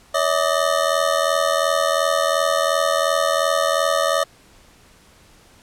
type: ring-modulated tone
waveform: 25% pulse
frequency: 606 Hz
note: D#5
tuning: 46 cents flat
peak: -10 dBFS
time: 0.14-4.24 s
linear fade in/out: 10 ms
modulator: 41.4 Hz
effects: pink hiss -51 dBFS RMS until 5.62 s + low-pass 11000 Hz 12 dB/octave